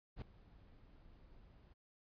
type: noise with ADSR envelope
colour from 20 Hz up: brown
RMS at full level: -43 dBFS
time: 0.16-1.74 s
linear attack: 59 ms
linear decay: 3 ms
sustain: -19 dB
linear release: 16 ms
effects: resampled to 11025 Hz